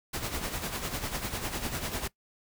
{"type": "noise with tremolo", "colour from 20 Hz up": "pink", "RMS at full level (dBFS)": -32, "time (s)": [0.13, 2.08], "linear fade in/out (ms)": 10, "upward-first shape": "sine", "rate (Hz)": 10, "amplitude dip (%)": 60, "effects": ["noise-tail reverb RT60 0.1 s tail -20 dB re dry"]}